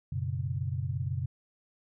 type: chord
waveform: sine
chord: F# suspended fourth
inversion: none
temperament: equal with one note detuned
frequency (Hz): 92.5 / 120.72 / 138.59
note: F#2 / B2 / C#3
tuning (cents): 0 / -39 / 0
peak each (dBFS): -34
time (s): 0.12-1.26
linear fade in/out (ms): 5
effects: none